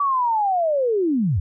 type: linear sweep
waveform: sine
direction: down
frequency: 1156 to 74 Hz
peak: -17 dBFS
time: 0-1.4 s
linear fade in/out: 5 ms
effects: none